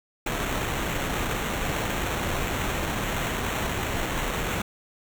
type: noise with sample-and-hold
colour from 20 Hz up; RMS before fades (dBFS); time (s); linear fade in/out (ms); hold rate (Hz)
pink; -28; 0.26-4.62; 5; 4900
effects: none